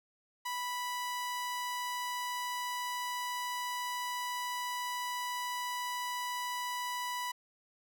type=tone; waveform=sawtooth; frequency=986 Hz; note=B5; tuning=3 cents flat; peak=-31 dBFS; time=0.45-7.32 s; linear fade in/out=10 ms; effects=none